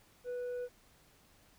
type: tone with tanh clipping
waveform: triangle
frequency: 491.9 Hz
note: B4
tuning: 7 cents flat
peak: -37 dBFS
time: 0.24-0.69 s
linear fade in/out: 50 ms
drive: 8 dB
effects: pink hiss -65 dBFS RMS until 1.58 s